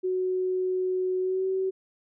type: tone with pitch glide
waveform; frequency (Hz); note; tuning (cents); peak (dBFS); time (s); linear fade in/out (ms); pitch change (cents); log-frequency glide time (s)
sine; 370 to 379.3; F#4 to F#4; 0 to +43; -24; 0.03-1.71; 20; +43; 1.2-1.46
effects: none